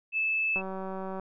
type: tone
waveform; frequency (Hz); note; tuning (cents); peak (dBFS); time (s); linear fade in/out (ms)
sine; 2620; E7; -11; -25; 0.12-0.62; 50
type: click train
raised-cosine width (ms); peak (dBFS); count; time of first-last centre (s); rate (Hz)
1; -24; 122; 0.56-1.197; 190
effects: none